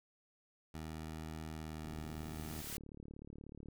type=tone with pitch glide; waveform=15% pulse; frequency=78.9 to 77.9 Hz; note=D#2 to D#2; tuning=+25 to +3 cents; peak=-37 dBFS; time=0.74-2.61 s; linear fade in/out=5 ms; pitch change=-22 cents; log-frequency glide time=1.47-1.83 s
type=noise with exponential growth; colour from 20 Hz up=white; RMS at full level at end=-43 dBFS; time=1.66-2.77 s; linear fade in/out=0 ms; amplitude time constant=240 ms
type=click train; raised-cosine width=3 ms; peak=-38 dBFS; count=68; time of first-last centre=1.85-3.686 s; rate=36.5 Hz
effects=none